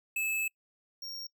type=tone pair in turn; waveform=square; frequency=2607 / 5562 Hz; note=E7 / F8; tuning=-20 / -8 cents; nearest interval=octave + minor second; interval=1312 cents; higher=second; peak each=-30 / -39 dBFS; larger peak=first; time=0.16-0.48 / 1.02-1.27 s; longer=first; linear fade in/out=5 ms; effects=noise-tail reverb RT60 0.1 s tail -25 dB re dry